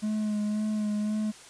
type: tone with vibrato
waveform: triangle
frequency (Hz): 211.9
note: G#3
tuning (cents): +35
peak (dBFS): -24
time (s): 0.02-1.32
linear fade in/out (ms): 20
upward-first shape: sine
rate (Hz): 1.9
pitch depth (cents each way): 23
effects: white hiss -49 dBFS RMS until 1.49 s + resampled to 22050 Hz